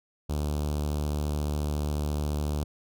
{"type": "tone with notch filter", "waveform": "sawtooth", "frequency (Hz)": 74.2, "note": "D2", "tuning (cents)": 18, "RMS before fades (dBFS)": -29, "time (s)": [0.29, 2.64], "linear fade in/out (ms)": 10, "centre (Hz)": 1900, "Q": 0.69, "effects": []}